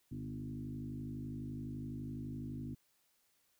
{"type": "tone with frequency modulation", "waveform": "sine", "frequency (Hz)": 190, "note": "F#3", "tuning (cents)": 46, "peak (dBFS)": -40, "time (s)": [0.11, 2.75], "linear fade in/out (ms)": 10, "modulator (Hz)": 51.9, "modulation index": 2.1, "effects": ["white hiss -75 dBFS RMS until 3.59 s"]}